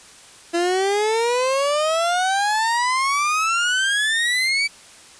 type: exponential sweep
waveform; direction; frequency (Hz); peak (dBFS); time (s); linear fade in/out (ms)
30% pulse; up; 336.6 to 2314; -15; 0.53-4.68; 20
effects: white hiss -45 dBFS RMS until 5.19 s + resampled to 22050 Hz